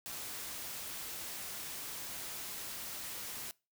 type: noise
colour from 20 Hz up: white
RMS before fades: -43 dBFS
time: 0.06-3.51 s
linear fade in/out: 0 ms
effects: noise-tail reverb RT60 0.3 s tail -24 dB re dry